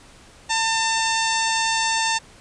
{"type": "harmonic tone", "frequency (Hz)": 898, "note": "A5", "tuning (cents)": 35, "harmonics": [1, 2, 3, 4, 5, 6, 7, 8, 9], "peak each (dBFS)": [-23, -26, -28, -29, -30, -31, -31, -32, -33], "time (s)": [0.49, 2.19], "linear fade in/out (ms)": 20, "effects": ["pink hiss -48 dBFS RMS until 2.4 s", "resampled to 22050 Hz"]}